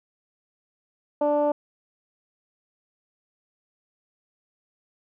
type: tone with low-pass filter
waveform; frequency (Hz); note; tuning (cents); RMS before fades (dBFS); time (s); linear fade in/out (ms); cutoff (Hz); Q
15% pulse; 293.7; D4; 0; -22; 1.21-1.52; 5; 700; 5
effects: none